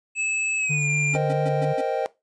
square tone with pitch glide, 2606 to 2390 Hz, E7 to D7, -20 to +30 cents, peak -23 dBFS, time 0.15-1.18 s, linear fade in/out 50 ms, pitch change -150 cents, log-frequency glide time 0.57-0.9 s
triangle tone with vibrato, 146.83 Hz, D3, in tune, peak -21 dBFS, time 0.69-1.74 s, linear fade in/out 20 ms, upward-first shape sine, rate 4.4 Hz, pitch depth 21 cents each way
square tone bursts, 275.9 Hz, C#4, 8 cents flat, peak -30 dBFS, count 5, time 1.13-1.815 s, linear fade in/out 10 ms, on 41 ms, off 120 ms
triangle chord, C minor seventh, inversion third, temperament equal, 466.2 / 523.3 / 622.3 / 784 Hz, Bb4 / C5 / Eb5 / G5, 0 / 0 / 0 / 0 cents, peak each -26 dBFS, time 1.15-2.06 s, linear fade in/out 0 ms
effects noise-tail reverb RT60 0.2 s tail -18 dB re dry + resampled to 22050 Hz

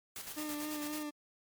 white noise with tremolo, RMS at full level -43 dBFS, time 0.16-1.03 s, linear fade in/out 0 ms, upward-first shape square, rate 9.1 Hz, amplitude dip 50%
40% pulse tone with vibrato, 300 Hz, D4, 37 cents sharp, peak -37 dBFS, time 0.36-1.11 s, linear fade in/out 20 ms, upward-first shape sine, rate 3.7 Hz, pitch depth 28 cents each way
effects MP3 96 kbps

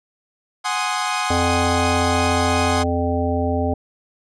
sawtooth chord, Ab dominant seventh, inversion third, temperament equal, 740 / 830.6 / 1046.5 / 1244.5 Hz, Gb5 / Ab5 / C6 / Eb6, 0 / 0 / 0 / 0 cents, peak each -22 dBFS, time 0.64-2.84 s, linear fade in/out 20 ms
harmonic tone, 86.3 Hz, F2, 20 cents flat, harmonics 1 / 3 / 5 / 7 / 9, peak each -22 / -23 / -26 / -25 / -26 dBFS, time 1.3-3.74 s, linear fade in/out 5 ms
effects resampled to 22050 Hz

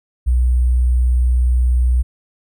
sine tone with sample-and-hold, 61.74 Hz, B1, in tune, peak -11 dBFS, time 0.26-2.03 s, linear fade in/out 20 ms, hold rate 8820 Hz, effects none

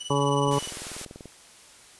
sawtooth tone with tremolo, 2960 Hz, F#7, in tune, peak -28 dBFS, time 0-0.7 s, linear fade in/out 10 ms, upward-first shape triangle, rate 19 Hz, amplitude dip 90%
harmonic tone, 141.3 Hz, C#3, 34 cents sharp, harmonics 1 / 2 / 3 / 4 / 6 / 7 / 8, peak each -26 / -29 / -27 / -30 / -31 / -29 / -31 dBFS, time 0.1-0.59 s, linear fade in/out 5 ms
click train, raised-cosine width 2 ms, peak -28 dBFS, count 17, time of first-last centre 0.48-1.257 s, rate 20.6 Hz
white high-pass noise, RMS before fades -36 dBFS, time 0.51-1.05 s, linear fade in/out 2 ms, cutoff 300 Hz, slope 48 dB/octave
effects white hiss -51 dBFS RMS until 1.99 s + resampled to 24000 Hz

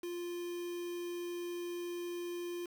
triangle tone with quantisation, 349.2 Hz, F4, in tune, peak -36 dBFS, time 0.03-2.66 s, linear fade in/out 5 ms, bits 8, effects none

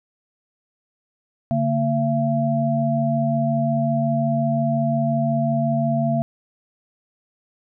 sine tone cluster, 143.5 / 229.1 / 676 Hz, D3 / A#3 / E5, -40 / -30 / +43 cents, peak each -22 dBFS, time 1.51-6.22 s, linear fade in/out 0 ms, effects none

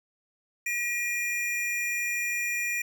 square tone pair together, 1912 / 2409 Hz, A#6 / D7, +43 / +43 cents, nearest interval major third, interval 400 cents, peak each -34 / -29 dBFS, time 0.66-2.82 s, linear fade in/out 5 ms, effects none

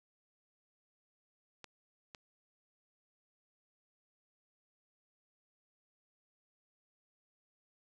clicks, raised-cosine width 0.2 ms, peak -30 dBFS, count 2, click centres 1.643 / 2.148 s, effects none

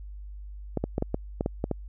clicks, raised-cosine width 2 ms, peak -13 dBFS, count 9, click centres 0.773 / 0.84 / 0.981 / 1.024 / 1.144 / 1.409 / 1.461 / 1.641 / 1.713 s, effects added 50 Hz sine -38 dBFS peak until 1.88 s

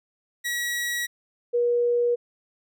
sawtooth / sine tone pair in turn, 1920 / 480 Hz, B6 / B4, -49 / -49 cents, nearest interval 2 octaves, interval 2400 cents, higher first, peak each -22 / -19 dBFS, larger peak second, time 0.44-1.07 / 1.53-2.16 s, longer neither, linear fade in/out 20 ms, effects none

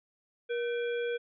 harmonic tone with a mistuned harmonic, 475.3 Hz, A#4, 34 cents sharp, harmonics 1 / 3 / 5 / 7, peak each -30 / -40 / -44 / -47 dBFS, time 0.49-1.18 s, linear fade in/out 20 ms, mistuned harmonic 3, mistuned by +120 cents, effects none

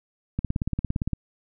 click train, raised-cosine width 5 ms, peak -13 dBFS, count 14, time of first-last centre 0.39-1.133 s, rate 17.5 Hz, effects none

